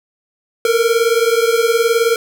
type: beating tone pair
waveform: square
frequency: 453.8 / 472.8 Hz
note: A#4 / A#4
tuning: -47 / +24 cents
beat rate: 19 Hz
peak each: -15 / -16 dBFS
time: 0.65-2.16 s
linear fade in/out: 2 ms
effects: none